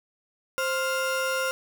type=tone pair together; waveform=35% pulse; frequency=524.4 / 1400 Hz; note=C5 / F6; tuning=+4 / +4 cents; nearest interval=octave + perfect fourth; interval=1700 cents; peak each=-26 dBFS; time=0.58-1.51 s; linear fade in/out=0 ms; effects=none